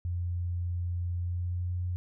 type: tone with pitch glide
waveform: sine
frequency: 87.7 to 89.34 Hz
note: F2 to F2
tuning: +8 to +40 cents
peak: -29 dBFS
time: 0.05-1.96 s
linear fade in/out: 0 ms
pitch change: +32 cents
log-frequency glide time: 1.17-1.77 s
effects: none